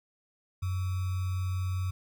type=tone with sample-and-hold; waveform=sine; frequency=92.5 Hz; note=F#2; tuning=in tune; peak=-28 dBFS; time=0.62-1.91 s; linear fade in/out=10 ms; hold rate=1225 Hz; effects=none